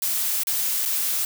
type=noise with dropouts; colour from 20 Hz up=blue; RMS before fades=-24 dBFS; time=0.02-1.25 s; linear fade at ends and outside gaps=2 ms; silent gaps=0.435-0.47 / 0.853-0.857 s; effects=none